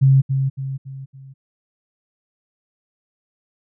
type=tone with echo; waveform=sine; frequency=134.8 Hz; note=C#3; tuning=48 cents flat; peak=-9 dBFS; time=0.01-0.22 s; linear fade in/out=20 ms; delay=280 ms; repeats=4; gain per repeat=-7 dB; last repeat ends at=1.34 s; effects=none